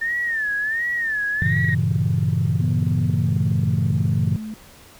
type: tone with vibrato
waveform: sine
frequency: 1789 Hz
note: A6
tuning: 28 cents sharp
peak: -20 dBFS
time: 0.01-1.75 s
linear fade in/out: 10 ms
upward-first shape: sine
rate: 1.4 Hz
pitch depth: 130 cents each way
type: chord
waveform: sine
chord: G diminished seventh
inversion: none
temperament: equal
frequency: 98 / 116.54 / 138.59 / 164.81 Hz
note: G2 / Bb2 / Db3 / Fb3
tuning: 0 / 0 / 0 / 0 cents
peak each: -22 dBFS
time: 1.42-4.36 s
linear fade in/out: 0 ms
type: tone with pitch glide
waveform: sine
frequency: 239 to 216.6 Hz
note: A#3 to A3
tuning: +43 to -27 cents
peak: -28 dBFS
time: 2.61-4.54 s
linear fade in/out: 2 ms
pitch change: -170 cents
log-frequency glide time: 3.04-3.35 s
effects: tanh soft clip ceiling -10 dBFS + pink hiss -47 dBFS RMS until 4.99 s